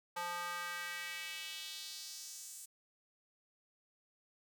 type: tone with high-pass filter sweep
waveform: square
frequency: 174.61 Hz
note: F3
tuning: in tune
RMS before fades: -44 dBFS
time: 0.16-2.66 s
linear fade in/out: 10 ms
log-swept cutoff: 890 to 8300 Hz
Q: 2.1
effects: none